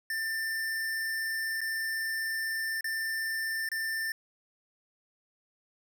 square tone with dropouts, 1788 Hz, A6, 27 cents sharp, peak -31 dBFS, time 0.1-4.12 s, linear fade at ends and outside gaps 2 ms, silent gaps 1.607-1.614 / 2.809-2.843 / 3.689-3.716 s, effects none

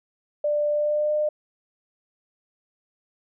sine tone with pitch glide, 592 to 603.4 Hz, D5 to D5, +14 to +47 cents, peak -20 dBFS, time 0.44-1.29 s, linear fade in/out 5 ms, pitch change +33 cents, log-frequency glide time 0.7-1.15 s, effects none

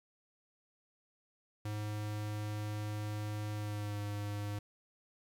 square tone with pitch glide, 105.5 to 103.03 Hz, G#2 to G#2, +28 to -13 cents, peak -37 dBFS, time 1.65-4.59 s, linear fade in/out 5 ms, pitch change -41 cents, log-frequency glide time 3.54-4.01 s, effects 11-bit

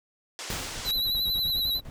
white band-pass noise, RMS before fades -38 dBFS, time 0.39-0.91 s, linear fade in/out 0 ms, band 310 to 7500 Hz, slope 24 dB/octave
pink noise with exponential decay, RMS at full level -31 dBFS, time 0.5-1.19 s, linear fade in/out 2 ms, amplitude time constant 150 ms
brown noise with tremolo, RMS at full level -38 dBFS, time 0.75-1.9 s, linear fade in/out 0 ms, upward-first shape square, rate 10 Hz, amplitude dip 75%
square tone with vibrato, 3951 Hz, B7, in tune, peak -25 dBFS, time 0.84-1.81 s, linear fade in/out 50 ms, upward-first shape sine, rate 11 Hz, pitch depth 44 cents each way
effects none

